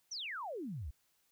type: exponential sweep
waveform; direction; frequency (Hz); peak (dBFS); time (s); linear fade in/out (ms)
sine; down; 6272 to 59; -39; 0.11-0.91; 10
effects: white hiss -75 dBFS RMS until 1.31 s